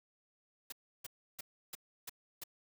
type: noise bursts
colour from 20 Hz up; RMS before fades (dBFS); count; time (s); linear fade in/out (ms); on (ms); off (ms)
white; -44; 6; 0.7-2.438; 5; 23; 320
effects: none